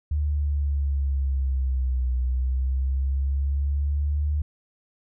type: linear two-way sweep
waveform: sine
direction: down then up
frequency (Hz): 74.7 to 62.3 to 74.7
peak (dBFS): -21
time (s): 0.11-4.42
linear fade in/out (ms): 5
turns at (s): 2.15
effects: none